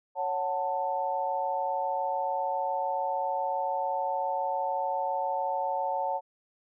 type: chord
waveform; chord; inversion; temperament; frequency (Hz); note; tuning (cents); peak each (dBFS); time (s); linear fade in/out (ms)
sine; F# minor; second; equal with one note detuned; 554.4 / 740 / 887.1; C#5 / F#5 / A5; 0 / 0 / +14; -33 / -32 / -30; 0.15-6.21; 50
effects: none